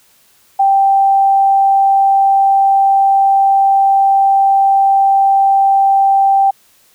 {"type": "tone", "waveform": "sine", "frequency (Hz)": 784, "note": "G5", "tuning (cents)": 0, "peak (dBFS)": -7, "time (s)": [0.59, 6.51], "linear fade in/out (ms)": 10, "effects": ["white hiss -51 dBFS RMS until 6.94 s"]}